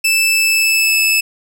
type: tone with pitch glide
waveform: sawtooth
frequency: 2637 to 2617 Hz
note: E7 to E7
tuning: 0 to -13 cents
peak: -8 dBFS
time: 0.04-1.21 s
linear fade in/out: 10 ms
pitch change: -13 cents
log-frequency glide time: 0.26-0.97 s
effects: none